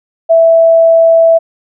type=tone; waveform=sine; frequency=659.3 Hz; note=E5; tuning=in tune; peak=-3 dBFS; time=0.29-1.39 s; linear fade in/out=20 ms; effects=none